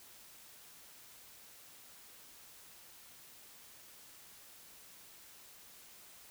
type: silence
effects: white hiss -57 dBFS RMS until 6.3 s